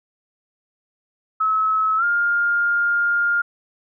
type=tone with pitch glide; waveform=sine; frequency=1292 to 1408.9 Hz; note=E6 to F6; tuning=-35 to +15 cents; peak=-16 dBFS; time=1.4-3.42 s; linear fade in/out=10 ms; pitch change=+150 cents; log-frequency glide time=1.97-2.04 s; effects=none